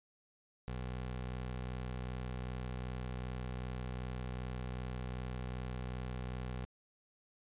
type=tone; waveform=20% pulse; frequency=62.6 Hz; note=B1; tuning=24 cents sharp; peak=-34 dBFS; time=0.68-6.65 s; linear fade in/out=0 ms; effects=resampled to 8000 Hz